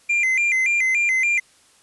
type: tone with vibrato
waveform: triangle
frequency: 2217 Hz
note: C#7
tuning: in tune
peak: -15 dBFS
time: 0.09-1.4 s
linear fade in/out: 10 ms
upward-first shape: square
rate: 3.5 Hz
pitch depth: 130 cents each way
effects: white hiss -55 dBFS RMS until 1.82 s + resampled to 24000 Hz